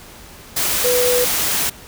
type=tone in noise; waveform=sine; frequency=493.9 Hz; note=B4; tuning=in tune; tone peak=-15 dBFS; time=0.84-1.25 s; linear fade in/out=10 ms; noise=white; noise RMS=-19 dBFS; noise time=0.56-1.7 s; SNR=+1 dB; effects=pink hiss -40 dBFS RMS until 1.87 s